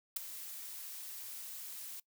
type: noise with ADSR envelope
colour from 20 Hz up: blue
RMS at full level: -32 dBFS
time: 0.16-2 s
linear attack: 7 ms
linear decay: 9 ms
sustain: -14 dB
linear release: 4 ms
effects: noise-tail reverb RT60 0.1 s tail -21 dB re dry